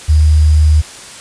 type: tone with sample-and-hold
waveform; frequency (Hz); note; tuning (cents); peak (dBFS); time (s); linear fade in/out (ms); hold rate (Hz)
sine; 76.8; D#2; -22; -5; 0.08-0.82; 20; 4900
effects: white hiss -32 dBFS RMS until 1.2 s + resampled to 22050 Hz